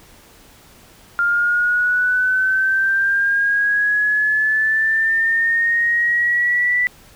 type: linear sweep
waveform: sine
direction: up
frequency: 1397 to 1975.5 Hz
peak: -14 dBFS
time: 1.19-6.87 s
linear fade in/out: 0 ms
effects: pink hiss -47 dBFS RMS until 7.15 s